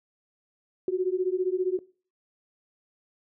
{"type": "beating tone pair", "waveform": "sine", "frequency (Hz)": [361.9, 376.9], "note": ["F#4", "F#4"], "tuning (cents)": [-38, 32], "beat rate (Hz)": 15, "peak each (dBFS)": -27, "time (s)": [0.88, 1.79], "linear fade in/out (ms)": 2, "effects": ["noise-tail reverb RT60 0.4 s tail -21 dB re dry"]}